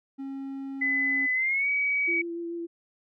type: tone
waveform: triangle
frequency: 271.8 Hz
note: C#4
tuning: 34 cents flat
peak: -31 dBFS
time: 0.18-1.27 s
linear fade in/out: 20 ms
type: tone with pitch glide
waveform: sine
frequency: 2010 to 2269 Hz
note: B6 to C#7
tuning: +30 to +40 cents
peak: -23 dBFS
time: 0.81-2.22 s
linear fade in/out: 10 ms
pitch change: +210 cents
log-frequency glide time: 1.33-1.68 s
type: tone with vibrato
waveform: sine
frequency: 339.5 Hz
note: F4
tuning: 49 cents flat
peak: -31 dBFS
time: 2.07-2.67 s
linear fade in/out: 20 ms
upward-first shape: triangle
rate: 6.8 Hz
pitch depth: 17 cents each way
effects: none